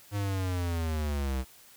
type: linear sweep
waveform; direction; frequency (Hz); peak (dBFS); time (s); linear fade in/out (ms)
square; down; 103.3 to 63; -29; 0.11-1.45; 50
effects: white hiss -55 dBFS RMS until 1.76 s